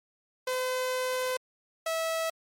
sawtooth tone pair in turn, 510 / 650.8 Hz, C5 / E5, -44 / -22 cents, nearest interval major third, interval 422 cents, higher second, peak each -24 dBFS, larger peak neither, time 0.47-1.37 / 1.86-2.3 s, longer first, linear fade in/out 5 ms, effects MP3 64 kbps

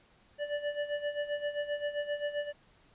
square tone with tremolo, 585 Hz, D5, 7 cents flat, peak -30 dBFS, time 0.38-2.53 s, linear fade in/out 50 ms, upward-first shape sine, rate 7.6 Hz, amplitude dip 75%, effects pink hiss -64 dBFS RMS until 2.94 s + resampled to 8000 Hz

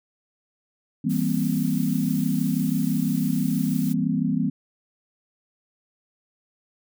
sine chord, C dominant seventh, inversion first, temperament just, 163.52 / 196.22 / 235.5 / 261.6 Hz, E3 / G3 / Bb3 / C4, -14 / +2 / +18 / 0 cents, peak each -26 dBFS, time 1.04-4.5 s, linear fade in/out 10 ms
blue noise, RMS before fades -39 dBFS, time 1.09-3.94 s, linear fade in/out 20 ms
effects none

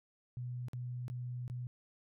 sine tone with dropouts, 123.47 Hz, B2, in tune, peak -38 dBFS, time 0.37-1.67 s, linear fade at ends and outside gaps 0 ms, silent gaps 0.684-0.733 / 1.081-1.1 / 1.479-1.499 s, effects none

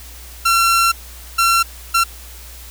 sawtooth tone bursts at uneven times, 1359 Hz, F6, 48 cents flat, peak -8 dBFS, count 3, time 0.45-0.92 / 1.38-1.63 / 1.94-2.04 s, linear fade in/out 10 ms, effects added 60 Hz sine -36 dBFS peak until 2.7 s + white hiss -39 dBFS RMS until 2.7 s

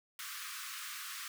pink high-pass noise, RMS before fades -44 dBFS, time 0.19-1.28 s, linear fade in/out 2 ms, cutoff 1100 Hz, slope 96 dB/octave, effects none

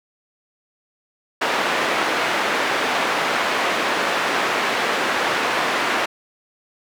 white band-pass noise, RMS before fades -21 dBFS, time 1.41-6.06 s, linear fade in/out 10 ms, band 300 to 1900 Hz, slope 12 dB/octave, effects none

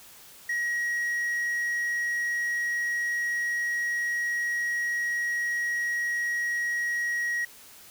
triangle tone, 1900 Hz, A#6, 33 cents sharp, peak -24 dBFS, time 0.49-7.45 s, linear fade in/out 5 ms, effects white hiss -50 dBFS RMS until 7.9 s

